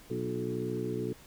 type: harmonic tone with a mistuned harmonic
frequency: 61.74 Hz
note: B1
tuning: in tune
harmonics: 2 / 3 / 4 / 5 / 6 / 7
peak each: -38 / -40 / -39 / -40 / -37 / -37 dBFS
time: 0.1-1.13 s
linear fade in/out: 5 ms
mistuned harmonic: 6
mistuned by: -39 cents
effects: pink hiss -55 dBFS RMS until 1.26 s